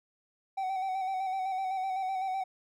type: tone with vibrato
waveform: triangle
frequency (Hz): 760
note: F#5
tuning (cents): +46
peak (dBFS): -28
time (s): 0.57-2.44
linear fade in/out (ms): 10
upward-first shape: square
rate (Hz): 7.9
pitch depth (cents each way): 32
effects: none